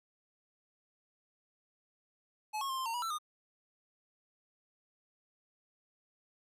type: tone with pitch steps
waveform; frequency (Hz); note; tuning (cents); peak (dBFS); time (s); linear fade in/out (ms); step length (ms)
square; 856 / 1092 / 1058 / 1047 / 914 / 969 / 1334 / 1223; A5 / C#6 / C6 / C6 / A#5 / B5 / E6 / D#6; -48 / -26 / +19 / +1 / -34 / -33 / +20 / -30; -35; 2.53-3.186; 20; 82
effects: resampled to 32000 Hz